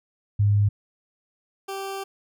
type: tone pair in turn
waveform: sine / 20% pulse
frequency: 102.6 / 390.1 Hz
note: G#2 / G4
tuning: -21 / -8 cents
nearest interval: octave + major seventh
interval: 2313 cents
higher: second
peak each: -16 / -25 dBFS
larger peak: first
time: 0.39-0.69 / 1.68-2.04 s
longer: second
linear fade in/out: 10 ms
effects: none